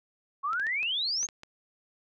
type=exponential sweep; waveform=sine; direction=up; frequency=1078 to 6645 Hz; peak=-27 dBFS; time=0.43-1.27 s; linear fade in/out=20 ms
type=clicks; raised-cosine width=0.2 ms; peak=-27 dBFS; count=7; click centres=0.532 / 0.598 / 0.668 / 0.83 / 1.23 / 1.288 / 1.434 s
effects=none